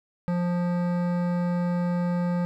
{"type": "tone with hard clipping", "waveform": "sine", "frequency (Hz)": 175.8, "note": "F3", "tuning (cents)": 12, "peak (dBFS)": -25, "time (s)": [0.28, 2.45], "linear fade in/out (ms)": 0, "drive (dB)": 15, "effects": []}